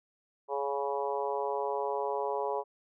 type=harmonic tone; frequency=140 Hz; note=C#3; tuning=18 cents sharp; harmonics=3 / 4 / 5 / 6 / 7 / 8; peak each=-34 / -36 / -39 / -37 / -36 / -47 dBFS; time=0.48-2.64 s; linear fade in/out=50 ms; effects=none